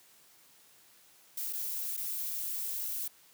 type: noise with dropouts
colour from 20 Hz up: violet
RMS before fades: -36 dBFS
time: 1.37-3.08 s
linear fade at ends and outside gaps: 5 ms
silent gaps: 1.527-1.532 / 1.967-1.974 s
effects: white hiss -61 dBFS RMS until 3.33 s + high-pass 100 Hz 12 dB/octave